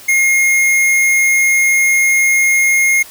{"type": "tone", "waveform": "square", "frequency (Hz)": 2143, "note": "C7", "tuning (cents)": 41, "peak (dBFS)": -10, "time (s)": [0.08, 3.03], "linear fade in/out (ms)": 10, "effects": ["white hiss -37 dBFS RMS until 3.1 s"]}